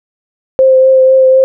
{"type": "tone with vibrato", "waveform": "sine", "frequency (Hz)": 524, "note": "C5", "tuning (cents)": 2, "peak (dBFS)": -3, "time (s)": [0.59, 1.44], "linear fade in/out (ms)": 0, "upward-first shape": "triangle", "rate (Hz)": 4, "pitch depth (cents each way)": 16, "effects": []}